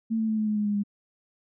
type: tone with pitch steps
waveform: sine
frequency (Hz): 224.2 / 221.1 / 218.1 / 215.1 / 212.1 / 209.2 / 206.3 / 203.5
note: A3 / A3 / A3 / A3 / G#3 / G#3 / G#3 / G#3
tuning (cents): +33 / +9 / -15 / -39 / +37 / +13 / -11 / -35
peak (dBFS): -23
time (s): 0.1-0.836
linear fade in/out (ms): 20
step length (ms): 92
effects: none